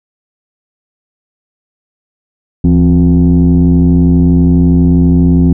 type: tone with frequency modulation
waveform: sine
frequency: 170 Hz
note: F3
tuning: 46 cents flat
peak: -3 dBFS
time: 2.64-5.53 s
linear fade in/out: 5 ms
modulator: 92.3 Hz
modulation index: 1.2
effects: tanh soft clip ceiling -1 dBFS